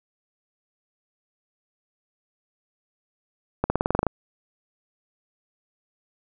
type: accelerating click train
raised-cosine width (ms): 1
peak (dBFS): -7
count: 10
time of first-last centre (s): 3.64-4.067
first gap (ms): 60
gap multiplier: 0.94
effects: none